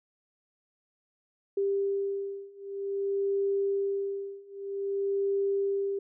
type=beating tone pair; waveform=sine; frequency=395.8 / 396.32 Hz; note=G4 / G4; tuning=+17 / +19 cents; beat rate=0.52 Hz; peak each=-31 / -30 dBFS; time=1.57-5.99 s; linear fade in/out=5 ms; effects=none